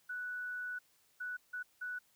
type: tone bursts at uneven times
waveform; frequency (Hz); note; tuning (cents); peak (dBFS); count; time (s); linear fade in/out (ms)
sine; 1480; F#6; 0; -38; 4; 0.09-0.79 / 1.2-1.37 / 1.53-1.63 / 1.81-1.99; 10
effects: white hiss -71 dBFS RMS until 2.15 s